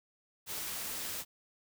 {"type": "noise", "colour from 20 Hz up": "white", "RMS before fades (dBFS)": -39, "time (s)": [0.46, 1.25], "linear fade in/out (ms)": 50, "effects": []}